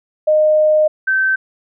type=tone pair in turn; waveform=sine; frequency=615 / 1545.9 Hz; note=D#5 / G6; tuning=-20 / -25 cents; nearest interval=octave + major third; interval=1595 cents; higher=second; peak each=-9 / -12 dBFS; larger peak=first; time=0.27-0.88 / 1.07-1.36 s; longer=first; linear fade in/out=10 ms; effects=none